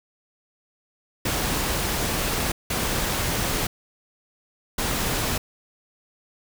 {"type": "noise bursts at uneven times", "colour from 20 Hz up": "pink", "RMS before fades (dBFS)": -25, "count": 3, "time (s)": [[1.25, 2.52], [2.7, 3.67], [4.78, 5.38]], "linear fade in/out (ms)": 5, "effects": []}